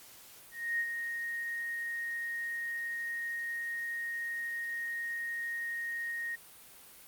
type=tone with ADSR envelope; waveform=sine; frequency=1864.7 Hz; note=A#6; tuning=in tune; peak=-28 dBFS; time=0.51-6.36 s; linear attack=280 ms; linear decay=68 ms; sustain=-6 dB; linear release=13 ms; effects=white hiss -54 dBFS RMS until 7.07 s + Opus 48 kbps